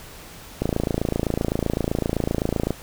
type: click train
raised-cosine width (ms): 2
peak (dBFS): -8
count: 59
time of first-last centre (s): 0.62-2.706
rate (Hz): 27.8
effects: pink hiss -42 dBFS RMS until 2.82 s